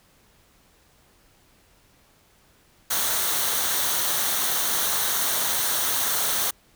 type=noise with comb filter; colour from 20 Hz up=white; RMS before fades=-24 dBFS; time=2.9-6.51 s; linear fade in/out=10 ms; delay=0.4 ms; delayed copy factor=-0.5; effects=pink hiss -59 dBFS RMS until 6.75 s